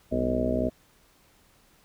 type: harmonic tone with a mistuned harmonic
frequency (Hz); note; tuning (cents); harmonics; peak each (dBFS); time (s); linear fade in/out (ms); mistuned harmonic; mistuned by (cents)
62.6; B1; +24; 1 / 2 / 3 / 4 / 5 / 6 / 7 / 8 / 9 / 10; -33 / -36 / -37 / -28 / -37 / -34 / -35 / -36 / -36 / -29; 0.11-0.7; 20; 3; +110
effects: pink hiss -61 dBFS RMS until 1.84 s